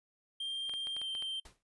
triangle tone with pitch glide, 3183 to 3139 Hz, G7 to G7, +26 to +2 cents, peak -34 dBFS, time 0.4-1.4 s, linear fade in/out 5 ms, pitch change -24 cents, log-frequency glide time 0.95-1.08 s
clicks, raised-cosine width 0.3 ms, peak -32 dBFS, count 7, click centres 0.695 / 0.738 / 0.871 / 0.966 / 1.016 / 1.151 / 1.224 s
pink noise with exponential decay, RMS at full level -49 dBFS, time 1.45-1.63 s, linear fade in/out 5 ms, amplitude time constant 37 ms
effects noise-tail reverb RT60 0.2 s tail -25 dB re dry + resampled to 24000 Hz

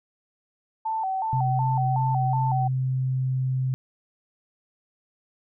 sine tone with vibrato, 822 Hz, G#5, 18 cents flat, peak -24 dBFS, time 0.85-2.68 s, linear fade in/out 10 ms, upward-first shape square, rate 2.7 Hz, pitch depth 130 cents each way
sine tone with pitch glide, 129.2 to 130.1 Hz, C3 to C3, -21 to -9 cents, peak -22 dBFS, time 1.33-3.74 s, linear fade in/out 0 ms, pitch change +12 cents, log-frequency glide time 1.55-1.78 s
effects none

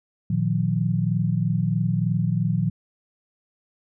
sine chord, Bb suspended fourth, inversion none, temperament equal with one note detuned, 116.54 / 155.56 / 178.7 Hz, Bb2 / Eb3 / F3, 0 / 0 / +40 cents, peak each -24 dBFS, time 0.3-2.7 s, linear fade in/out 5 ms, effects none

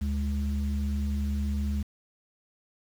sine tone pair together, 72.8 / 207.7 Hz, D2 / G#3, -15 / 0 cents, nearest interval octave + tritone, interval 1815 cents, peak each -26 / -31 dBFS, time 0.01-1.83 s, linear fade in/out 10 ms, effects tanh soft clip ceiling -20 dBFS + 8-bit

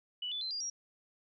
sine tone with pitch steps, 2960 / 3480 / 4090 / 4809 / 5653 Hz, F#7 / A7 / C8 / D8 / F8, 0 / -20 / -40 / +40 / +20 cents, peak -35 dBFS, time 0.22-0.7 s, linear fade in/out 5 ms, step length 96 ms, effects none

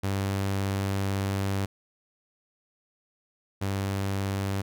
sawtooth tone pair in turn, 98 / 98 Hz, G2 / G2, 0 / 0 cents, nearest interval unison, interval 0 cents, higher neither, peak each -22 / -23 dBFS, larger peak first, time 0.03-1.66 / 3.61-4.62 s, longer first, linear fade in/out 10 ms, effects none

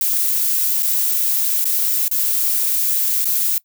violet noise with dropouts, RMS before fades -18 dBFS, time 0.01-3.58 s, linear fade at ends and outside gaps 1 ms, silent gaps 0.824-0.829 / 1.643-1.654 / 2.081-2.113 / 3.245-3.254 s, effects noise-tail reverb RT60 0.1 s tail -21 dB re dry

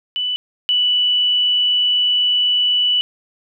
sine tone pair in turn, 2981 / 2964 Hz, F#7 / F#7, +12 / +2 cents, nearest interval unison, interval 10 cents, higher first, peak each -18 / -13 dBFS, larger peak second, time 0.16-0.36 / 0.69-3.01 s, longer second, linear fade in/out 0 ms, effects none

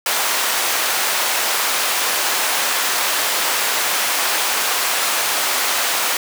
pink high-pass noise, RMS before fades -19 dBFS, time 0.06-6.17 s, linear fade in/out 2 ms, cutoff 800 Hz, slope 12 dB/octave, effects none

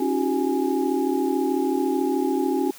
sine tone cluster, 273.1 / 311.3 / 358 / 391.7 / 832 Hz, C#4 / D#4 / F4 / G4 / G#5, -26 / +1 / +43 / -1 / +3 cents, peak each -24 / -28 / -25 / -28 / -30 dBFS, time 0-2.71 s, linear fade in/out 5 ms, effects white hiss -45 dBFS RMS until 2.78 s + high-pass 100 Hz 12 dB/octave

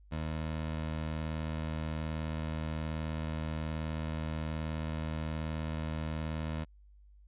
20% pulse tone, 78.8 Hz, D#2, 23 cents sharp, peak -29 dBFS, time 0.11-6.65 s, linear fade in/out 20 ms, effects added 50 Hz sine -55 dBFS peak until 7.27 s + resampled to 8000 Hz

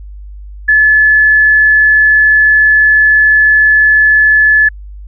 sine tone, 1723 Hz, A6, 37 cents flat, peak -4 dBFS, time 0.68-4.69 s, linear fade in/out 10 ms, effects added 50 Hz sine -26 dBFS peak until 5.07 s

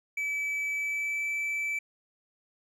triangle tone with pitch glide, 2300 to 2317 Hz, D7 to D7, -37 to -24 cents, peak -27 dBFS, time 0.17-1.79 s, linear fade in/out 5 ms, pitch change +13 cents, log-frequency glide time 0.75-1.28 s, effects none

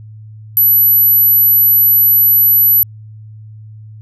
sine tone, 11840 Hz, F#9, in tune, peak -6 dBFS, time 0.57-2.83 s, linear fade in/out 0 ms, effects added 108 Hz sine -31 dBFS peak until 4.01 s

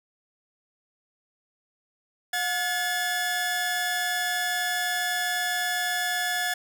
sawtooth tone pair together, 719.8 / 1712 Hz, F#5 / A6, -48 / -48 cents, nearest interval octave + minor third, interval 1500 cents, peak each -26 / -23 dBFS, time 2.33-6.54 s, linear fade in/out 5 ms, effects none

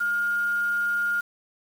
sine tone with quantisation, 1416 Hz, F6, 23 cents sharp, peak -22 dBFS, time 0-1.21 s, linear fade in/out 10 ms, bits 7, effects none

